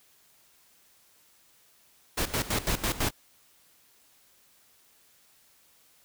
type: noise with tremolo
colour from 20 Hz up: pink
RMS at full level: -27 dBFS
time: 2.17-3.11 s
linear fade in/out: 10 ms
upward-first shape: square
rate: 6 Hz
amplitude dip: 80%
effects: white hiss -62 dBFS RMS until 6.04 s